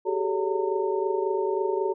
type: tone cluster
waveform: sine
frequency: 381.1 / 404.8 / 430.3 / 565 / 913 Hz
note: G4 / G#4 / A4 / C#5 / A#5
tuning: -49 / -44 / -39 / +33 / -36 cents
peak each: -26 / -32 / -29 / -34 / -32 dBFS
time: 0.05-1.94 s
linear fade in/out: 20 ms
effects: none